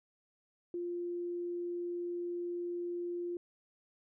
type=tone; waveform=sine; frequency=349.2 Hz; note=F4; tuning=in tune; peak=-35 dBFS; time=0.74-3.37 s; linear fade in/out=2 ms; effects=none

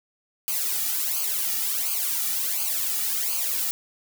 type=noise with flanger; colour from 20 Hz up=blue; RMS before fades=-26 dBFS; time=0.48-3.71 s; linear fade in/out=0 ms; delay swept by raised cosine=0.54 to 1.94 ms; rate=1.4 Hz; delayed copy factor=-0.95; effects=none

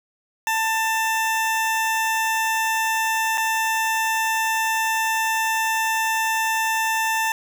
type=tone with dropouts; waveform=20% pulse; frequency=890 Hz; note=A5; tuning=20 cents sharp; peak=-15 dBFS; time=0.47-7.32 s; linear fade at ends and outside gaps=1 ms; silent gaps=3.375-3.379 s; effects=none

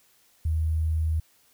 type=tone with sample-and-hold; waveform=sine; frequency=79.4 Hz; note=D#2; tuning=36 cents sharp; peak=-22 dBFS; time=0.45-1.2 s; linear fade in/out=5 ms; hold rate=11025 Hz; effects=white hiss -62 dBFS RMS until 1.53 s

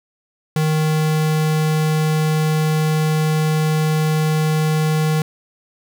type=tone; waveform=square; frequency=155.56 Hz; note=D#3; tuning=in tune; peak=-16 dBFS; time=0.56-5.22 s; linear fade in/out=2 ms; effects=7-bit

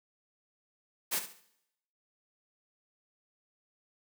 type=noise with echo; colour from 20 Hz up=white; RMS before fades=-31 dBFS; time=1.11-1.2 s; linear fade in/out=20 ms; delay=69 ms; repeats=3; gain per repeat=-11 dB; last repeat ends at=1.407 s; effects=noise-tail reverb RT60 0.8 s tail -17 dB re dry + high-pass 200 Hz 12 dB/octave

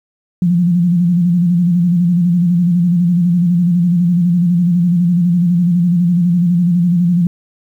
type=tone with vibrato; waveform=sine; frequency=174.61 Hz; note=F3; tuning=in tune; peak=-9 dBFS; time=0.42-7.27 s; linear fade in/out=2 ms; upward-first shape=square; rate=12 Hz; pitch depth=51 cents each way; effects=8-bit

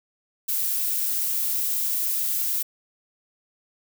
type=noise; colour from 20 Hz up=violet; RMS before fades=-25 dBFS; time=0.48-2.63 s; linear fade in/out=10 ms; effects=none

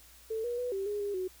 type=tone with pitch steps; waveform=sine; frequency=443.6 / 480.7 / 492.8 / 389.2 / 413.5 / 406.2 / 370.7 Hz; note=A4 / B4 / B4 / G4 / G#4 / G#4 / F#4; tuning=+14 / -47 / -4 / -12 / -8 / -38 / +3 cents; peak=-31 dBFS; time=0.3-1.28 s; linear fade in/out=10 ms; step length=140 ms; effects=added 60 Hz sine -60 dBFS peak until 1.4 s + white hiss -57 dBFS RMS until 1.4 s

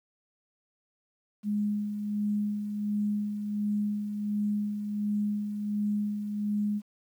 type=tone with tremolo; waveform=sine; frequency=207.7 Hz; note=G#3; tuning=in tune; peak=-25 dBFS; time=1.43-6.82 s; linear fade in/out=50 ms; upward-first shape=sine; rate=1.4 Hz; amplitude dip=50%; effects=10-bit

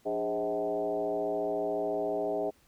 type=tone with frequency modulation; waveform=sine; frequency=523.3 Hz; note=C5; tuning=in tune; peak=-28 dBFS; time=0.05-2.51 s; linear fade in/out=20 ms; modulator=114 Hz; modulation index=1.8; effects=pink hiss -65 dBFS RMS until 2.67 s

